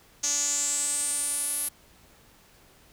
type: tone with band-pass filter sweep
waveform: sawtooth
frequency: 290 Hz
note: D4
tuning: 22 cents flat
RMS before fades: -28 dBFS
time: 0.23-1.69 s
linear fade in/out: 10 ms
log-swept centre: 6400 to 11000 Hz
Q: 8.4
effects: pink hiss -57 dBFS RMS until 2.92 s